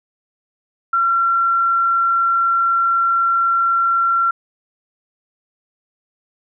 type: tone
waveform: sine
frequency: 1364 Hz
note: F6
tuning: 41 cents flat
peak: -13 dBFS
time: 0.93-4.31 s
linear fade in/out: 5 ms
effects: none